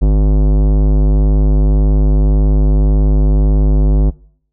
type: tone with tanh clipping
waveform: sine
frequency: 50.9 Hz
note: G#1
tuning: 34 cents flat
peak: -9 dBFS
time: 0.01-4.11 s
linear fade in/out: 20 ms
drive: 18 dB
effects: noise-tail reverb RT60 0.6 s tail -22 dB re dry